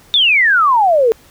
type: exponential sweep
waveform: sine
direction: down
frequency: 3656 to 433.2 Hz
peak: -8 dBFS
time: 0.14-1.12 s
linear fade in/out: 0 ms
effects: pink hiss -46 dBFS RMS until 1.3 s